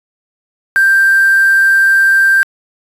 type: tone with quantisation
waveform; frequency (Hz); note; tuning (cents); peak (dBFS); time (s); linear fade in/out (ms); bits
sine; 1578; G6; +11; -6; 0.76-2.43; 0; 4
effects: resampled to 32000 Hz